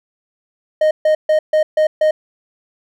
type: tone bursts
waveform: triangle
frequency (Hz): 619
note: D#5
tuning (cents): -9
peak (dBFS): -8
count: 6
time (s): 0.81-2.11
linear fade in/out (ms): 5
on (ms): 100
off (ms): 140
effects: none